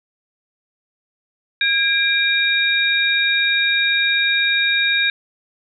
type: tone cluster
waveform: sine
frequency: 1629 / 2373 / 3752 Hz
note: G#6 / D7 / A#7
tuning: -34 / +17 / +11 cents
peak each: -19 dBFS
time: 1.61-5.1 s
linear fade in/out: 2 ms
effects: none